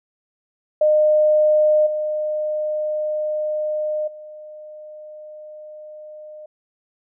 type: tone with level steps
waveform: sine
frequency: 610 Hz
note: D#5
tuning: 34 cents flat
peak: -12 / -20 / -35 dBFS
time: 0.81-6.46 s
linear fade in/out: 5 ms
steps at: 1.86 / 4.07 s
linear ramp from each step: 10 ms
effects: none